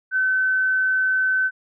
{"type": "tone", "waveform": "sine", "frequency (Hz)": 1524, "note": "G6", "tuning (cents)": -49, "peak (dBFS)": -17, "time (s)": [0.11, 1.51], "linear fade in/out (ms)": 50, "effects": []}